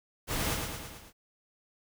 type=noise with echo; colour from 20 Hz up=pink; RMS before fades=-32 dBFS; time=0.27-0.58 s; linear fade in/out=50 ms; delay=110 ms; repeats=5; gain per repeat=-4 dB; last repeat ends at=1.13 s; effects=none